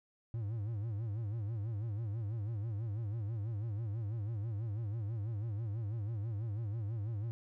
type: tone with vibrato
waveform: triangle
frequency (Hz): 108.3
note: A2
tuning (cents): -27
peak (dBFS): -33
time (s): 0.34-7.31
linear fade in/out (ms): 0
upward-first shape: sine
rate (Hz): 6.1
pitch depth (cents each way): 150
effects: none